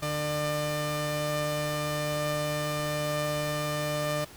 sawtooth tone pair together, 149.3 / 598.3 Hz, D3 / D5, +29 / +32 cents, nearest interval 2 octaves, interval 2403 cents, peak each -28 / -26 dBFS, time 0.02-4.25 s, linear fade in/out 10 ms, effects added 75 Hz sine -55 dBFS peak until 4.36 s + pink hiss -49 dBFS RMS until 4.36 s

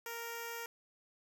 5% pulse tone with notch filter, 465.4 Hz, A#4, 3 cents flat, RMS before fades -43 dBFS, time 0.06-0.66 s, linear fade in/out 2 ms, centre 4000 Hz, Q 0.79, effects none

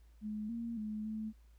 sine tone with pitch steps, 212.6 / 232.4 / 213.7 / 217.5 Hz, G#3 / A#3 / G#3 / A3, +41 / -5 / +50 / -20 cents, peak -37 dBFS, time 0.21-1.33 s, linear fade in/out 50 ms, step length 280 ms, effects added 56 Hz sine -58 dBFS peak until 1.58 s + pink hiss -75 dBFS RMS until 1.58 s

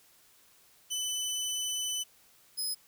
20% pulse tone pair in turn, 3005 / 5066 Hz, F#7 / D#8, +26 / +30 cents, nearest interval major sixth, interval 904 cents, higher second, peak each -26 dBFS, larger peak neither, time 0.9-2.04 / 2.57-2.75 s, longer first, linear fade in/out 20 ms, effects white hiss -62 dBFS RMS until 2.87 s

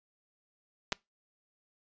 clicks, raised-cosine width 0.2 ms, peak -13 dBFS, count 2, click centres 0.922 / 0.927 s, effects noise-tail reverb RT60 0.2 s tail -24 dB re dry + resampled to 16000 Hz

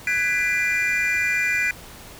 triangle chord, G# half-diminished seventh, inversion third, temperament just, 1495.1 / 1661.2 / 1993.5 / 2392 Hz, F#6 / G#6 / B6 / D7, +18 / 0 / +16 / +31 cents, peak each -27 / -27 / -22 / -21 dBFS, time 0.07-1.71 s, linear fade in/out 2 ms, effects pink hiss -42 dBFS RMS until 2.19 s

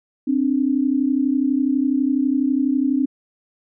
sine tone pair together, 262.3 / 294.4 Hz, C4 / D4, +4 / +4 cents, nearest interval major second, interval 200 cents, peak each -18 / -20 dBFS, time 0.27-3.06 s, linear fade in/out 10 ms, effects none

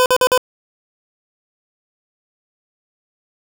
25% pulse tone bursts, 506 Hz, B4, 42 cents sharp, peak -7 dBFS, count 4, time 0-0.377 s, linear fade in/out 0 ms, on 59 ms, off 47 ms, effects none

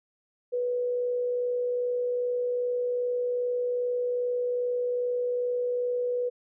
sine tone with amplitude modulation, 491.1 Hz, B4, 10 cents flat, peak -24 dBFS, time 0.52-6.3 s, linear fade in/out 20 ms, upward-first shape sine, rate 62.5 Hz, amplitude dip 25%, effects none

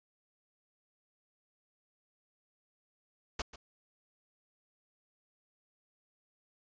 pink noise with echo, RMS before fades -35 dBFS, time 3.39-3.42 s, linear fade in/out 5 ms, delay 140 ms, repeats 1, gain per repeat -15 dB, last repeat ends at 3.56 s, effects resampled to 16000 Hz

